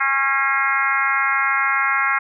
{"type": "harmonic tone with a mistuned harmonic", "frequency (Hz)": 273.2, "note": "C#4", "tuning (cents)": -25, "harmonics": [3, 4, 5, 6, 7, 8, 9], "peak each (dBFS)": [-28, -23, -22, -23, -26, -22, -32], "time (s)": [0, 2.19], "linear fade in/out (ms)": 10, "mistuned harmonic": 8, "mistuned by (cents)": -45, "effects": []}